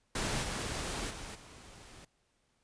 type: noise with level steps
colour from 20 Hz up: pink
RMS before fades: -34 / -37 / -44 / -53 dBFS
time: 0.15-2.05 s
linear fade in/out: 5 ms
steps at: 0.42 / 1.09 / 1.34 s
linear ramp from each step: 20 ms
effects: pink hiss -75 dBFS RMS until 2.63 s + resampled to 22050 Hz